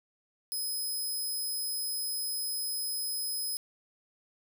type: tone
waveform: 10% pulse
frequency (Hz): 5080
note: D#8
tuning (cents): +35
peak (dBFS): -26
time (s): 0.52-3.57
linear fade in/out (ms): 0
effects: none